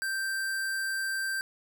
square tone, 1568 Hz, G6, in tune, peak -30 dBFS, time 0.02-1.41 s, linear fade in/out 0 ms, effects none

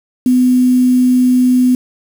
sine tone with quantisation, 251.4 Hz, B3, 31 cents sharp, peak -7 dBFS, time 0.26-1.75 s, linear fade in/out 2 ms, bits 5, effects none

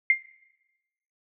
sine tone with exponential decay, 2108 Hz, C7, 12 cents sharp, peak -12 dBFS, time 0.1-0.2 s, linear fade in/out 2 ms, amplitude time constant 20 ms, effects noise-tail reverb RT60 1.0 s tail -18 dB re dry

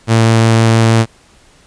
sawtooth tone, 113.3 Hz, A#2, 49 cents flat, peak -3 dBFS, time 0.07-1.06 s, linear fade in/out 50 ms, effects pink hiss -47 dBFS RMS until 1.66 s + resampled to 22050 Hz

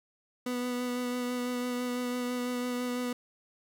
30% pulse tone with vibrato, 246.9 Hz, B3, in tune, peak -28 dBFS, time 0.46-3.13 s, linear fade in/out 5 ms, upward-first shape sine, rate 6 Hz, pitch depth 14 cents each way, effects none

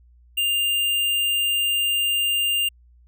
square tone, 2800 Hz, F7, 4 cents sharp, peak -20 dBFS, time 0.37-2.69 s, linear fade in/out 10 ms, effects added 60 Hz sine -50 dBFS peak until 3.07 s

